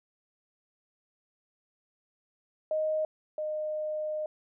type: tone pair in turn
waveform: sine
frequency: 622.3 / 613.7 Hz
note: D#5 / D#5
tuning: 0 / -24 cents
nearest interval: unison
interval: 24 cents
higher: first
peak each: -26 / -30 dBFS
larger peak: first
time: 2.71-3.05 / 3.38-4.26 s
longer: second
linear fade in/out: 2 ms
effects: none